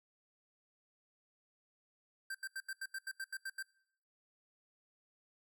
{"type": "tone bursts", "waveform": "square", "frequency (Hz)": 1568, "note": "G6", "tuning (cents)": 0, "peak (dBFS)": -40, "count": 11, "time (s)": [2.3, 3.627], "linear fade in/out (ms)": 5, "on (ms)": 47, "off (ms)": 81, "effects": ["noise-tail reverb RT60 0.7 s tail -23 dB re dry"]}